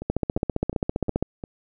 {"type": "two click trains", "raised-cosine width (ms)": 2, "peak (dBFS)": [-19, -9], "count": [5, 18], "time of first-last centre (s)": [[0.02, 1.438], [0.1, 1.226]], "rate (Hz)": [2.82, 15.1], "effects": []}